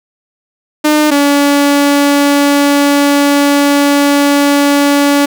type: tone pair in turn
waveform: sawtooth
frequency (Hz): 302.3 / 285.3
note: D#4 / C#4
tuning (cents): -50 / +50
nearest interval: minor second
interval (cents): 100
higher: first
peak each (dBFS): -3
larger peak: neither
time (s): 0.84-1.11 / 1.11-5.26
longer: second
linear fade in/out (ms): 10
effects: none